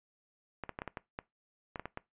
clicks, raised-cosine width 0.5 ms, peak -23 dBFS, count 11, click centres 0.637 / 0.693 / 0.789 / 0.819 / 0.877 / 0.972 / 1.189 / 1.758 / 1.796 / 1.856 / 1.974 s, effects noise-tail reverb RT60 0.2 s tail -21 dB re dry + resampled to 8000 Hz

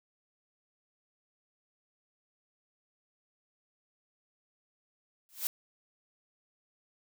blue noise with exponential growth, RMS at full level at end -28 dBFS, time 5.29-5.47 s, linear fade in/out 0 ms, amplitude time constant 39 ms, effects none

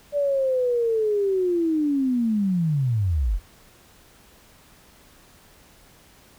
sine linear sweep, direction down, 585 to 38.05 Hz, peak -19 dBFS, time 0.12-3.4 s, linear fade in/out 50 ms, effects pink hiss -53 dBFS RMS until 6.38 s

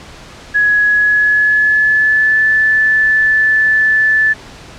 sine tone with pitch glide, 1678 to 1747.2 Hz, G#6 to A6, +17 to -13 cents, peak -8 dBFS, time 0.54-4.34 s, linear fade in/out 20 ms, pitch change +70 cents, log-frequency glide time 0.85-2.42 s, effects pink hiss -35 dBFS RMS until 4.78 s + low-pass 6000 Hz 12 dB/octave

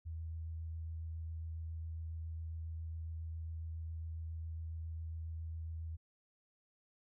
sine tone with vibrato, 81.1 Hz, E2, 28 cents flat, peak -40 dBFS, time 0.05-5.97 s, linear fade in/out 20 ms, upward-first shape triangle, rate 7.3 Hz, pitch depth 14 cents each way, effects none

